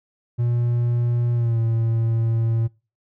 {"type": "tone with pitch glide", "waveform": "triangle", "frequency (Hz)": [119.7, 114.1], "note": ["A#2", "A#2"], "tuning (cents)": [46, -37], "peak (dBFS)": -16, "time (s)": [0.38, 2.68], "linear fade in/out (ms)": 20, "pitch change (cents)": -83, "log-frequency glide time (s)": [1.34, 1.59], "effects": ["noise-tail reverb RT60 0.3 s tail -23 dB re dry"]}